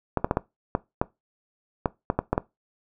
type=clicks; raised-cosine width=1 ms; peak=-7 dBFS; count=11; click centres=0.173 / 0.245 / 0.311 / 0.371 / 0.751 / 1.015 / 1.858 / 2.101 / 2.19 / 2.33 / 2.379 s; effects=noise-tail reverb RT60 0.2 s tail -20 dB re dry